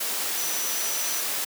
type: tone in noise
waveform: sine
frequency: 5920 Hz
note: F#8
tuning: in tune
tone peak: -31 dBFS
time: 0.37-1.21 s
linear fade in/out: 10 ms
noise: white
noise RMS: -28 dBFS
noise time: 0-1.45 s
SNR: -6 dB
effects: high-pass 300 Hz 12 dB/octave

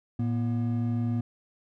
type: tone pair together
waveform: triangle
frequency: 113.17 / 239.8 Hz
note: A2 / A#3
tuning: +49 / +49 cents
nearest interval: octave + minor second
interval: 1300 cents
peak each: -25 / -27 dBFS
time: 0.19-1.21 s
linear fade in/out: 5 ms
effects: none

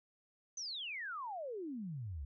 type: exponential sweep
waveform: sine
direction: down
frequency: 6272 to 64.3 Hz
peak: -40 dBFS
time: 0.57-2.25 s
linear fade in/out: 5 ms
effects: none

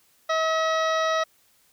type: harmonic tone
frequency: 641 Hz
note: E5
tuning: 49 cents flat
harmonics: 1 / 2 / 3 / 4 / 5 / 6 / 7 / 8 / 9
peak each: -24 / -25 / -30 / -41 / -41 / -34 / -47 / -42 / -41 dBFS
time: 0.29-1.24 s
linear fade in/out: 10 ms
effects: white hiss -62 dBFS RMS until 1.72 s

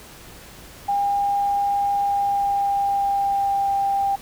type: tone with pitch glide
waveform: sine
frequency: 805 to 793 Hz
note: G5 to G5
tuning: +46 to +20 cents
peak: -18 dBFS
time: 0.88-4.16 s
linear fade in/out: 10 ms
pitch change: -26 cents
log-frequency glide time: 1.92-3.82 s
effects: added 50 Hz sine -53 dBFS peak until 4.21 s + pink hiss -43 dBFS RMS until 4.21 s

